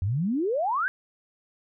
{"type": "exponential sweep", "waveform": "sine", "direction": "up", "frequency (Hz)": [86.6, 1636], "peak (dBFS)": -23, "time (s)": [0.02, 0.88], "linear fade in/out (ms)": 0, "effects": []}